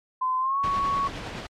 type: tone with pitch glide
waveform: sine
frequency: 1027 to 1113.5 Hz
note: C6 to C#6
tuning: -33 to +7 cents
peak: -22 dBFS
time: 0.21-1.08 s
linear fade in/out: 10 ms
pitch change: +140 cents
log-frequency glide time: 0.39-0.59 s
type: noise with tremolo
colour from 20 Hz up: pink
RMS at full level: -33 dBFS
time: 0.63-1.47 s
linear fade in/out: 10 ms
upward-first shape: sine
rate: 9.7 Hz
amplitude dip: 30%
effects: low-pass 4000 Hz 12 dB/octave + MP3 96 kbps